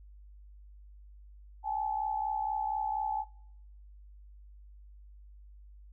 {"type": "tone pair together", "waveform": "sine", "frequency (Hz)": [797, 861.2], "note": ["G5", "A5"], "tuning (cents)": [28, -37], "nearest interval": "minor second", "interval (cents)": 135, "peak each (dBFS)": [-35, -32], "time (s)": [1.63, 3.25], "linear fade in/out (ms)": 50, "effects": ["noise-tail reverb RT60 0.8 s tail -24 dB re dry", "added 50 Hz sine -50 dBFS peak until 5.92 s"]}